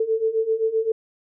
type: beating tone pair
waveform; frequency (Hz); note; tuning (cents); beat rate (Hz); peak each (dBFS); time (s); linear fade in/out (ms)
sine; 440 / 447.7; A4 / A4; 0 / +30; 7.7; -24 / -21; 0-0.92; 5
effects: none